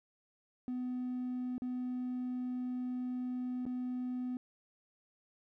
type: tone with dropouts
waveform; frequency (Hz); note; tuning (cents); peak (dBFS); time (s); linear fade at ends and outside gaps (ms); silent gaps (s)
triangle; 250.5; B3; +25; -32; 0.68-4.37; 1; 1.581-1.62 / 3.654-3.664
effects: tanh soft clip ceiling -30 dBFS